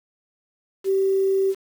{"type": "tone with quantisation", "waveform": "sine", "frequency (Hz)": 386.6, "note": "G4", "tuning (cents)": -24, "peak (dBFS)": -17, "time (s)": [0.84, 1.55], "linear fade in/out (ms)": 50, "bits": 7, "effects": []}